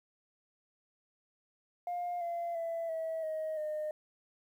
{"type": "tone with pitch steps", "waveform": "sine", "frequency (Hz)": [706, 685.9, 666.4, 647.4, 629, 611.1], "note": ["F5", "F5", "E5", "E5", "D#5", "D#5"], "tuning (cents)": [19, -31, 19, -31, 19, -31], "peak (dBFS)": -32, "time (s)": [1.87, 3.91], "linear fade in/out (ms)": 2, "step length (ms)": 340, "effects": ["tanh soft clip ceiling -31 dBFS", "11-bit"]}